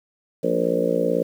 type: harmonic tone with a mistuned harmonic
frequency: 58.27 Hz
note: A#1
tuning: in tune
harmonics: 3 / 4 / 5 / 6 / 7 / 8 / 9 / 10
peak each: -28 / -30 / -28 / -31 / -32 / -23 / -23 / -30 dBFS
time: 0.43-1.23 s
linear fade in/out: 10 ms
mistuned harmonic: 4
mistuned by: -31 cents
effects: 8-bit